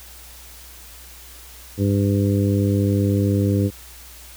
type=harmonic tone; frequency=100 Hz; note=G2; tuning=35 cents sharp; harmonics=1 / 2 / 3 / 4 / 5; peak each=-18 / -22 / -23 / -27 / -28 dBFS; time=1.77-3.71 s; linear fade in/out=50 ms; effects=added 60 Hz sine -44 dBFS peak until 4.36 s + white hiss -43 dBFS RMS until 4.36 s